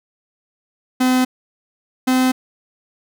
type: tone pair in turn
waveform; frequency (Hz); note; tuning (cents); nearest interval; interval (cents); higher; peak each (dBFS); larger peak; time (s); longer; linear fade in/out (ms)
45% pulse; 255.2 / 257; C4 / C4; -43 / -31; unison; 12; second; -13; neither; 1-1.25 / 2.07-2.32; neither; 10
effects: none